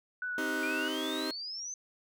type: tone with vibrato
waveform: sine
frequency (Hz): 1480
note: F#6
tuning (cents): 0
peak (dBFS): -33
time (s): 0.22-0.88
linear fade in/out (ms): 2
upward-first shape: sine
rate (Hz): 6.5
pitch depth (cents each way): 12
type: chord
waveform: sawtooth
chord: C minor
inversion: none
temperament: just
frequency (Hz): 261.6 / 314 / 392.4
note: C4 / Eb4 / G4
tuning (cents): 0 / +16 / +2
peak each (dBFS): -34 / -32 / -35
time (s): 0.38-1.31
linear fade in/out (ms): 2
type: exponential sweep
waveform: sine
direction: up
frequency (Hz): 2361 to 6260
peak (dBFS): -37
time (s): 0.63-1.74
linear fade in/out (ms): 2
effects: none